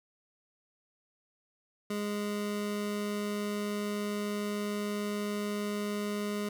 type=tone; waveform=25% pulse; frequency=206.8 Hz; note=G#3; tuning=7 cents flat; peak=-28 dBFS; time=1.9-6.49 s; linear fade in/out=5 ms; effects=none